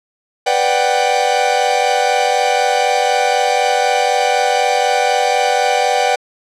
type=chord; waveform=45% pulse; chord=G major seventh; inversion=first; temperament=equal; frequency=493.9 / 587.3 / 740 / 784 Hz; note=B4 / D5 / F#5 / G5; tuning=0 / 0 / 0 / 0 cents; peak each=-19 / -20 / -18 / -16 dBFS; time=0.46-6.16 s; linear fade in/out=10 ms; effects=low-pass 7000 Hz 12 dB/octave